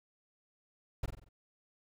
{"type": "noise with echo", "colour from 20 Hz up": "brown", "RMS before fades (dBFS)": -34, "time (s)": [1.03, 1.06], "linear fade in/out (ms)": 5, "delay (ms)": 46, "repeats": 5, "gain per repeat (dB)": -6, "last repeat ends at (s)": 1.29, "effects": []}